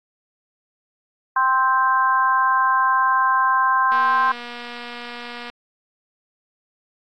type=harmonic tone; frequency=261.6 Hz; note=C4; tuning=in tune; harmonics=3 / 4 / 5 / 6; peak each=-26 / -16 / -29 / -22 dBFS; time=1.36-4.32 s; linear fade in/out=5 ms
type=click train; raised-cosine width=0.3 ms; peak=-18 dBFS; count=380; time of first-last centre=3.92-5.499 s; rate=240 Hz
effects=AAC 64 kbps